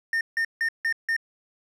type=tone bursts; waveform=triangle; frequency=1822 Hz; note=A#6; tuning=40 cents flat; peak=-20 dBFS; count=5; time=0.13-1.165 s; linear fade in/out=2 ms; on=79 ms; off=160 ms; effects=resampled to 32000 Hz